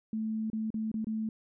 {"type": "tone with dropouts", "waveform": "sine", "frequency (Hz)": 219.3, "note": "A3", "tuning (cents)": -6, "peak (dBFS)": -30, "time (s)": [0.13, 1.29], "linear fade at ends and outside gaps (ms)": 2, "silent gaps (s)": [[0.501, 0.531], [0.704, 0.742], [0.916, 0.941], [1.045, 1.069]], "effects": []}